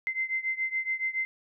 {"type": "beating tone pair", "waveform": "sine", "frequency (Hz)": [2071, 2078.1], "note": ["C7", "C7"], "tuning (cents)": [-18, -12], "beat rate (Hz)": 7.1, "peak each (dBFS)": [-30, -32], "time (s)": [0.07, 1.25], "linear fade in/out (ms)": 0, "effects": []}